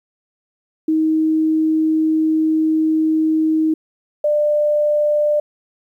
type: tone pair in turn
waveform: sine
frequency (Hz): 315.4 / 595.4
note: D#4 / D5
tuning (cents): +24 / +24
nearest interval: major seventh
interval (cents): 1100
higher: second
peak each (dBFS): -13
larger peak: neither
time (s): 0.88-3.74 / 4.24-5.4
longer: first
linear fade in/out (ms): 5
effects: 9-bit